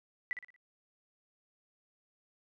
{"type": "tone with echo", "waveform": "sine", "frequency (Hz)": 1975.5, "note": "B6", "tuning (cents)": 0, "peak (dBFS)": -31, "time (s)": [0.31, 0.33], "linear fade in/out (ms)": 0, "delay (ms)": 58, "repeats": 4, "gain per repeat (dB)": -8, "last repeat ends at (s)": 0.562, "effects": []}